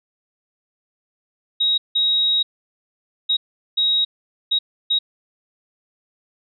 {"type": "tone bursts at uneven times", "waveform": "sine", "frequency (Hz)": 3800, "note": "A#7", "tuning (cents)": 33, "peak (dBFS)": -15, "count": 6, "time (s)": [[1.6, 1.78], [1.95, 2.43], [3.29, 3.37], [3.77, 4.05], [4.51, 4.59], [4.9, 4.99]], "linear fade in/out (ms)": 10, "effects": []}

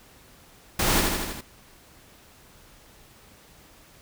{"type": "noise with echo", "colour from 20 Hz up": "pink", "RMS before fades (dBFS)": -23, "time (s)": [0.79, 1.01], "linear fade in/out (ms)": 5, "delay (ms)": 80, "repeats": 5, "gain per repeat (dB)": -3, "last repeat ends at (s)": 1.41, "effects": ["pink hiss -53 dBFS RMS until 4.01 s"]}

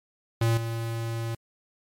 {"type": "tone with level steps", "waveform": "square", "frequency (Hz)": 114.8, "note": "A#2", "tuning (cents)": -26, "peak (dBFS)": [-21, -29], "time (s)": [0.41, 1.35], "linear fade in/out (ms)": 5, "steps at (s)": 0.57, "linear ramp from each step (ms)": 5, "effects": ["MP3 64 kbps"]}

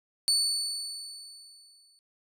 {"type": "tone with exponential decay", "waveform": "30% pulse", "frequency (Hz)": 4479, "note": "C#8", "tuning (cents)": 17, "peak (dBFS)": -18, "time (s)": [0.28, 1.99], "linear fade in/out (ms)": 0, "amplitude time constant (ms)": 370, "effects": ["resampled to 32000 Hz"]}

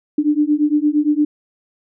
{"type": "beating tone pair", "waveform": "sine", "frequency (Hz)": [293.7, 302.4], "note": ["D4", "D#4"], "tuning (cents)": [0, -49], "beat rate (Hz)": 8.7, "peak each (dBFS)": -16, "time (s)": [0.18, 1.25], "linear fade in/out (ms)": 5, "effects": []}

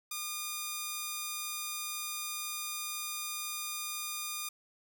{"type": "tone", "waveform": "5% pulse", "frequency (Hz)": 1214, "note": "D#6", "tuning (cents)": -43, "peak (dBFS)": -24, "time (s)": [0.11, 4.49], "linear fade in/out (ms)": 5, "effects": []}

